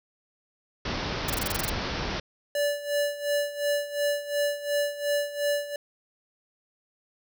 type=low-pass noise; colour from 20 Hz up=pink; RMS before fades=-31 dBFS; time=0.85-2.2 s; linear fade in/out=5 ms; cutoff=5700 Hz; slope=96 dB/octave
type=noise bursts; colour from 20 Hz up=white; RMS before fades=-29 dBFS; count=10; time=1.28-1.697 s; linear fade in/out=5 ms; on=21 ms; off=23 ms
type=tone with tremolo; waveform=square; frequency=580 Hz; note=D5; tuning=22 cents flat; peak=-23 dBFS; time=2.55-5.76 s; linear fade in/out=2 ms; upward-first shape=sine; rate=2.8 Hz; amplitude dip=80%
effects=none